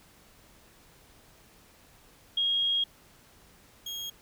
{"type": "tone pair in turn", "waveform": ["sine", "35% pulse"], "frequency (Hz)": [3269, 3269], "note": ["G#7", "G#7"], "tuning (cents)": [-28, -28], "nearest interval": "unison", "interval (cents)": 0, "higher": "neither", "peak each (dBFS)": [-24, -33], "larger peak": "first", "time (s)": [[2.37, 2.84], [3.86, 4.1]], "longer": "first", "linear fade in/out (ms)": 5, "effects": ["pink hiss -58 dBFS RMS until 4.21 s"]}